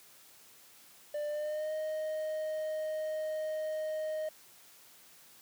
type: tone with pitch glide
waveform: triangle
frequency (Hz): 593 to 621.8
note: D5 to D#5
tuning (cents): +17 to -1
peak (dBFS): -31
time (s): 1.14-4.29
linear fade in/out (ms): 5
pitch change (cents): +82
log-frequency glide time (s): 1.28-1.73
effects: white hiss -58 dBFS RMS until 5.41 s + high-pass 100 Hz 12 dB/octave